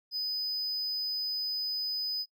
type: tone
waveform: triangle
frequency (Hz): 5000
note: D#8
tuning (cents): +8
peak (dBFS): -29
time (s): 0.11-2.26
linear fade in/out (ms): 50
effects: noise-tail reverb RT60 0.1 s tail -21 dB re dry